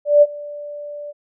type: tone with ADSR envelope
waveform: sine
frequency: 586 Hz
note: D5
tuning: 4 cents flat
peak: -5 dBFS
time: 0.05-1.13 s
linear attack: 170 ms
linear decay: 39 ms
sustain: -23 dB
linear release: 31 ms
effects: none